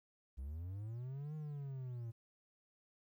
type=linear two-way sweep; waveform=triangle; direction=up then down; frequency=61.74 to 155.56 to 112.8 Hz; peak=-40 dBFS; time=0.37-2.12 s; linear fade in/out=20 ms; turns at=1.35 s; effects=13-bit